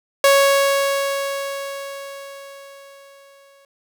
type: tone with exponential decay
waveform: sawtooth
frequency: 554.4 Hz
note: C#5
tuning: in tune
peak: -6 dBFS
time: 0.24-3.65 s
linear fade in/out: 2 ms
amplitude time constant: 740 ms
effects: none